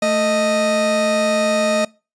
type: tone pair together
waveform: 40% pulse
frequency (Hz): 220.8 / 622.3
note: A3 / D#5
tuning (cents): +6 / 0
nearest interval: octave + tritone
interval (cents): 1794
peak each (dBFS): -21 / -15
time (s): 0.02-1.85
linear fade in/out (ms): 5
effects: noise-tail reverb RT60 0.3 s tail -24 dB re dry + resampled to 22050 Hz